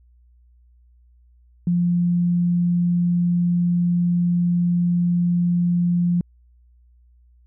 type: tone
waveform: sine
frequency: 174.61 Hz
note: F3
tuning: in tune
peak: -16 dBFS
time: 1.67-6.21 s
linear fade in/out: 2 ms
effects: added 60 Hz sine -51 dBFS peak until 7.46 s